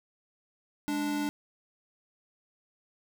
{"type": "tone pair together", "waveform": "square", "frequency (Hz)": [207, 292.7], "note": ["G#3", "D4"], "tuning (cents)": [-5, -6], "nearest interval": "tritone", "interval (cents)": 599, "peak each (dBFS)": [-38, -30], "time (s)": [0.88, 1.29], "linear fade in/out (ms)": 0, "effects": []}